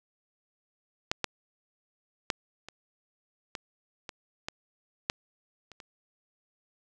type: clicks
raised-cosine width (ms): 0.2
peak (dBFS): -9 / -10 / -9 / -25 / -18 / -21 / -16 / -9 / -30 / -28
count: 10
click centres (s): 1.115 / 1.243 / 2.302 / 2.686 / 3.552 / 4.092 / 4.485 / 5.099 / 5.717 / 5.802
effects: none